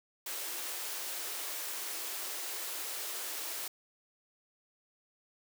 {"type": "high-pass noise", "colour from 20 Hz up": "white", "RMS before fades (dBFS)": -39, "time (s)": [0.26, 3.68], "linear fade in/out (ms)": 5, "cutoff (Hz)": 300, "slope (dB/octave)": 96, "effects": []}